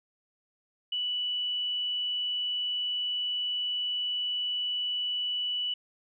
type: tone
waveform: sine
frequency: 2960 Hz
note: F#7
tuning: in tune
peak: -28 dBFS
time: 0.92-5.74 s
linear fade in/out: 5 ms
effects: none